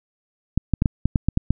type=clicks; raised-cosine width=5 ms; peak=-5 dBFS; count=9; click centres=0.576 / 0.737 / 0.821 / 0.858 / 1.056 / 1.158 / 1.286 / 1.374 / 1.506 s; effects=none